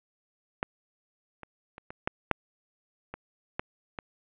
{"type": "clicks", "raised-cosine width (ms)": 0.5, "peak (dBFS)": [-13, -26, -29, -25, -12, -7, -22, -14, -20], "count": 9, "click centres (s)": [0.629, 1.433, 1.781, 1.905, 2.075, 2.313, 3.14, 3.595, 3.988], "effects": ["resampled to 8000 Hz", "8-bit"]}